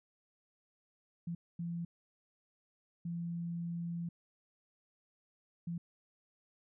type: tone bursts at uneven times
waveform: sine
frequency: 170.3 Hz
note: F3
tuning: 43 cents flat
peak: -36 dBFS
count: 4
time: 1.27-1.35 / 1.59-1.85 / 3.05-4.09 / 5.67-5.78 s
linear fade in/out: 5 ms
effects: none